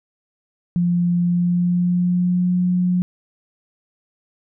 sine tone with pitch glide, 174.61 to 179.83 Hz, F3 to F#3, 0 to -49 cents, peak -15 dBFS, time 0.76-3.02 s, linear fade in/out 0 ms, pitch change +51 cents, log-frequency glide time 1.21-2.53 s, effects none

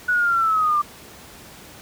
sine linear sweep, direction down, 1480 to 1174.7 Hz, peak -16 dBFS, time 0.08-0.82 s, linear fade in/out 10 ms, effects pink hiss -43 dBFS RMS until 1.81 s + high-pass 60 Hz 12 dB/octave

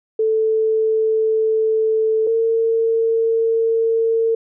sine tone pair in turn, 440 / 453.4 Hz, A4 / A#4, 0 / -48 cents, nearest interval minor second, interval 52 cents, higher second, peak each -14 dBFS, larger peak neither, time 0.19-2.27 / 2.27-4.35 s, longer neither, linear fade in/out 5 ms, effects none

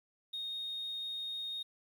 triangle tone with amplitude modulation, 3712 Hz, A#7, 8 cents flat, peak -33 dBFS, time 0.33-1.63 s, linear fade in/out 10 ms, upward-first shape sine, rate 118 Hz, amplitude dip 25%, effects tanh soft clip ceiling -34 dBFS + 11-bit

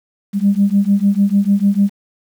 sine beating tone pair, 196.9 / 203.6 Hz, G3 / G#3, +8 / -34 cents, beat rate 6.7 Hz, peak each -13 dBFS, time 0.33-1.91 s, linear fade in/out 50 ms, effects tanh soft clip ceiling -3 dBFS + 7-bit

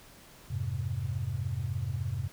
sine chord, F minor, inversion none, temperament equal, 87.31 / 103.83 / 130.81 Hz, F2 / Ab2 / C3, 0 / 0 / 0 cents, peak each -36 / -34 / -34 dBFS, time 0.5-2.28 s, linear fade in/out 10 ms, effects pink hiss -54 dBFS RMS until 2.32 s

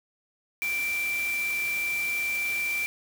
sine tone in noise, 2349 Hz, D7, in tune, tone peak -26 dBFS, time 0.62-2.86 s, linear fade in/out 0 ms, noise white, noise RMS -38 dBFS, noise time 0.62-2.86 s, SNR +9 dB, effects none

